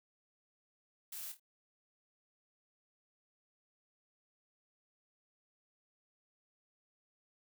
blue noise with echo, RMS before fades -45 dBFS, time 1.12-1.32 s, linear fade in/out 5 ms, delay 26 ms, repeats 3, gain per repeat -9 dB, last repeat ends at 1.398 s, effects none

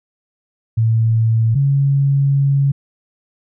sine tone pair in turn, 112.8 / 139.08 Hz, A2 / C#3, +44 / +6 cents, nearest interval major third, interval 362 cents, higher second, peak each -11 dBFS, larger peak neither, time 0.77-1.55 / 1.55-2.72 s, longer second, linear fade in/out 10 ms, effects none

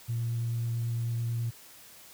sine tone with vibrato, 116.9 Hz, A#2, 5 cents sharp, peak -27 dBFS, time 0.08-1.51 s, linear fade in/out 20 ms, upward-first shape triangle, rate 9.1 Hz, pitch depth 10 cents each way, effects tanh soft clip ceiling -24 dBFS + white hiss -52 dBFS RMS until 2.13 s

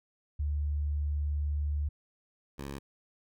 sine / 10% pulse tone pair in turn, 73.42 / 69.6 Hz, D2 / C#2, 0 / +8 cents, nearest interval minor second, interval 92 cents, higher first, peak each -28 / -30 dBFS, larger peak first, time 0.39-1.89 / 2.58-2.79 s, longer first, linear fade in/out 10 ms, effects none

